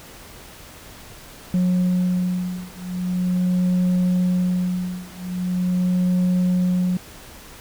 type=beating tone pair; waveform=sine; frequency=180.8 / 181.22 Hz; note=F#3 / F#3; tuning=-40 / -36 cents; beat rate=0.42 Hz; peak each=-19 dBFS; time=1.54-6.97 s; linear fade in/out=2 ms; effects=tanh soft clip ceiling -15 dBFS + pink hiss -42 dBFS RMS until 7.6 s